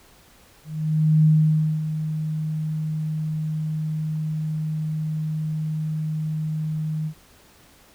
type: tone with ADSR envelope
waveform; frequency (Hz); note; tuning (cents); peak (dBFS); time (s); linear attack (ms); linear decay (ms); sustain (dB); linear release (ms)
sine; 155.56; D#3; 0; -12; 0.64-7.14; 610; 560; -11; 77
effects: pink hiss -53 dBFS RMS until 7.94 s